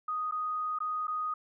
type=tone with dropouts; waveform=sine; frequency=1244.5 Hz; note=D#6; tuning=in tune; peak=-30 dBFS; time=0.08-1.34 s; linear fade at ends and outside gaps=5 ms; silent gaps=0.312-0.321 / 0.788-0.803 / 1.071-1.079 s; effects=none